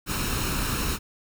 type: noise with comb filter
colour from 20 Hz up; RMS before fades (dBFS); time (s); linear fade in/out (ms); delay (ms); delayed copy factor
pink; -27; 0.06-0.99; 50; 0.74; +0.55
effects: none